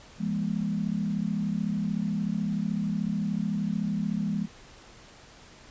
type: tone cluster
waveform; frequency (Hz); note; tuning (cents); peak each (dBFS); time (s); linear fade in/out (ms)
sine; 168.9 / 205.2 / 238.7; E3 / G#3 / A#3; +42 / -21 / +41; -31 / -28 / -34; 0.18-4.48; 50
effects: pink hiss -51 dBFS RMS until 5.7 s + resampled to 16000 Hz